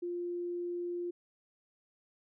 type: tone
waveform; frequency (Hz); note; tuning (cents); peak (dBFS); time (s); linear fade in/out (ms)
sine; 350; F4; +4; -34; 0.02-1.11; 10
effects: none